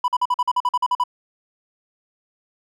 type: tone bursts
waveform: triangle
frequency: 989 Hz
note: B5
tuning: 2 cents sharp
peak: -14 dBFS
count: 12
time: 0.04-1.038 s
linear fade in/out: 5 ms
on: 41 ms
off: 46 ms
effects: none